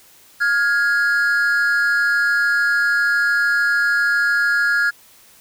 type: tone pair together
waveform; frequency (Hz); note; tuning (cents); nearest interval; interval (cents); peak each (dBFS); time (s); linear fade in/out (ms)
triangle; 1415 / 1662; F6 / G#6; +22 / +1; minor third; 279; -15; 0.4-4.91; 20
effects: tanh soft clip ceiling -7 dBFS + white hiss -49 dBFS RMS until 5.4 s